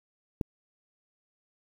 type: click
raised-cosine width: 3 ms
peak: -16 dBFS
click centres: 0.412 s
effects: 8-bit